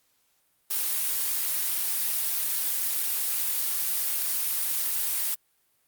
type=noise; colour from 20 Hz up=blue; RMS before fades=-27 dBFS; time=0.7-5.35 s; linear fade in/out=10 ms; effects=white hiss -69 dBFS RMS until 5.87 s + Opus 48 kbps